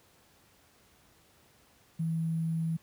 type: tone with sample-and-hold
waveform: sine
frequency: 163.1 Hz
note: E3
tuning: 18 cents flat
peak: -28 dBFS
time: 1.99-2.77 s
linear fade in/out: 10 ms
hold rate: 11025 Hz
effects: pink hiss -63 dBFS RMS until 2.82 s + high-pass 60 Hz 12 dB/octave